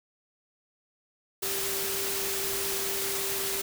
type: tone in noise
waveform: sine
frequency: 392 Hz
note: G4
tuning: in tune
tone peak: -36 dBFS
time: 1.42-3.62 s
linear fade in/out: 10 ms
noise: white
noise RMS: -31 dBFS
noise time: 1.42-3.62 s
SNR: -8 dB
effects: none